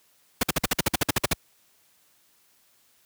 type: noise bursts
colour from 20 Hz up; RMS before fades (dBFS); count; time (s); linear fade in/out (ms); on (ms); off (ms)
pink; -21; 13; 0.41-1.333; 5; 23; 52
effects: white hiss -63 dBFS RMS until 3.05 s + high-pass 60 Hz 12 dB/octave